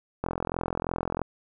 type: click train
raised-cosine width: 1 ms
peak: -14 dBFS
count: 43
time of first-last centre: 0.24-1.217 s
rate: 43 Hz
effects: none